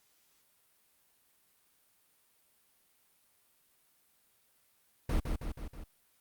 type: noise with echo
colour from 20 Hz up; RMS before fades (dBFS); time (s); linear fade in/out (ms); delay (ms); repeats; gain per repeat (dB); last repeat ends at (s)
brown; -29; 5.09-5.2; 5; 160; 4; -4; 5.84
effects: white hiss -70 dBFS RMS until 6.2 s + Opus 48 kbps